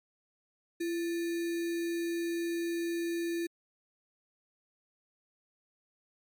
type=tone with sample-and-hold; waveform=sine; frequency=338 Hz; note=E4; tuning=43 cents sharp; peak=-30 dBFS; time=0.8-3.47 s; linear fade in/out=10 ms; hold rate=2100 Hz; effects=MP3 64 kbps